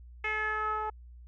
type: tone with low-pass filter sweep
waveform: 10% pulse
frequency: 430 Hz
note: A4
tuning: 40 cents flat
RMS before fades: -32 dBFS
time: 0.24-0.9 s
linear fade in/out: 5 ms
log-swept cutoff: 2300 to 1000 Hz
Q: 4.4
effects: added 60 Hz sine -47 dBFS peak until 1.27 s